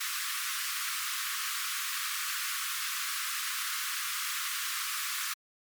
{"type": "high-pass noise", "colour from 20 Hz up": "pink", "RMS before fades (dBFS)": -34, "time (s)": [0, 5.34], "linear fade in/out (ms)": 10, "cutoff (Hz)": 1100, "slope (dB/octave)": 96, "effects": ["MP3 96 kbps"]}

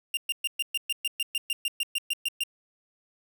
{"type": "tone bursts", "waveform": "45% pulse", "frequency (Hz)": 2794, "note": "F7", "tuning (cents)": 0, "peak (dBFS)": -25, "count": 16, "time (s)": [0.14, 2.436], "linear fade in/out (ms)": 2, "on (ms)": 31, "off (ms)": 120, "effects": []}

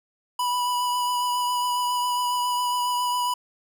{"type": "tone with vibrato", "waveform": "square", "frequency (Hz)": 984, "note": "B5", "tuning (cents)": -7, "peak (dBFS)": -23, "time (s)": [0.39, 3.34], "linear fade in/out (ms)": 5, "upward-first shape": "triangle", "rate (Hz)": 7.3, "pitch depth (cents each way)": 18, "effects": []}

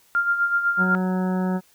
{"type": "tone with tremolo", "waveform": "sine", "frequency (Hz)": 1396.9, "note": "F6", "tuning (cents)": 0, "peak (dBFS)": -16, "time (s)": [0.15, 0.95], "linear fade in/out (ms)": 0, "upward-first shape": "sine", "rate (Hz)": 8, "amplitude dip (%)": 60}
{"type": "harmonic tone", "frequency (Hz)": 185, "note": "F#3", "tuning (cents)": 0, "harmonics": [1, 2, 3, 4, 5, 7, 8, 9], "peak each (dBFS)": [-21, -31, -34, -35, -35, -40, -43, -42], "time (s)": [0.77, 1.61], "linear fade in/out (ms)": 50}
{"effects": ["white hiss -58 dBFS RMS until 1.74 s"]}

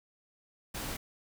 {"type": "noise", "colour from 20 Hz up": "pink", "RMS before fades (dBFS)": -38, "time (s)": [0.74, 0.97], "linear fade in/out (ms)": 10, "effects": []}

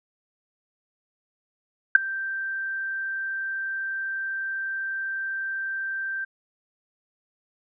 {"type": "tone with ADSR envelope", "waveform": "sine", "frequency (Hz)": 1568, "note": "G6", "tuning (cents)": 0, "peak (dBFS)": -5, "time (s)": [1.95, 6.25], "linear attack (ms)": 4, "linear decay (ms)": 10, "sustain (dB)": -22, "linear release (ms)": 11, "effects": []}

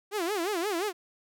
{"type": "tone with vibrato", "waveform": "sawtooth", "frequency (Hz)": 375.9, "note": "F#4", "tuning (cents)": 27, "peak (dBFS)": -24, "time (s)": [0.11, 0.93], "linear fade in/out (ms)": 50, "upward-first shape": "sine", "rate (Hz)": 5.7, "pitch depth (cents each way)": 230, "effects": []}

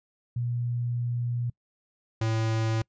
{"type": "tone pair in turn", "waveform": ["sine", "square"], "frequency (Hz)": [120.5, 111.72], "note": ["B2", "A2"], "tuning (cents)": [-42, 27], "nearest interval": "minor second", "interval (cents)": 131, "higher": "first", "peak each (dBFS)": [-26, -25], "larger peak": "second", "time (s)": [[0.36, 1.5], [2.21, 2.82]], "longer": "first", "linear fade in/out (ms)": 5, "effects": ["noise-tail reverb RT60 0.1 s tail -26 dB re dry", "resampled to 16000 Hz"]}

